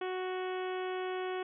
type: harmonic tone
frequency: 370 Hz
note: F#4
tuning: in tune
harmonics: 1 / 2 / 3 / 4 / 5 / 6 / 7 / 8 / 9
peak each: -35 / -41 / -45 / -47 / -49 / -51 / -52 / -53 / -54 dBFS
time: 0.01-1.43 s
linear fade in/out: 5 ms
effects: none